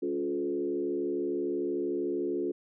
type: tone with frequency modulation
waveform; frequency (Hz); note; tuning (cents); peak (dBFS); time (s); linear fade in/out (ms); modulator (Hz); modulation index
sine; 355.7; F4; +32; -28; 0.02-2.52; 10; 73.1; 1.1
effects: none

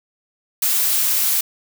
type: noise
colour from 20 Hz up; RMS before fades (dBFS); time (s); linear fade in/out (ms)
blue; -18; 0.62-1.41; 5
effects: none

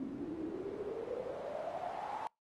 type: noise with band-pass filter sweep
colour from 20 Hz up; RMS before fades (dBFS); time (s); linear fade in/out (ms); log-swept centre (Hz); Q
pink; -41; 0-2.27; 0; 260 to 900; 9.5
effects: noise-tail reverb RT60 0.2 s tail -26 dB re dry + AAC 32 kbps

